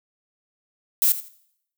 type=noise with echo; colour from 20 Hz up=violet; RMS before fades=-18 dBFS; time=1.02-1.12 s; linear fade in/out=0 ms; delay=82 ms; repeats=2; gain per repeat=-14 dB; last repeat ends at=1.284 s; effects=noise-tail reverb RT60 0.7 s tail -19 dB re dry